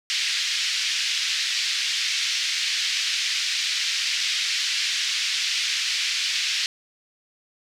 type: band-pass noise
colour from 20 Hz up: white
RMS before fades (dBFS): -25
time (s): 0.1-6.66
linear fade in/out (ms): 0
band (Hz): 2000 to 5300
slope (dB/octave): 24
effects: none